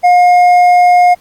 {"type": "tone with hard clipping", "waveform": "triangle", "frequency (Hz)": 714, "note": "F5", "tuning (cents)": 38, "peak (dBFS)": -5, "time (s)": [0.03, 1.15], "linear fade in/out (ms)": 20, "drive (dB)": 8, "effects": ["pink hiss -49 dBFS RMS until 1.2 s", "AAC 64 kbps"]}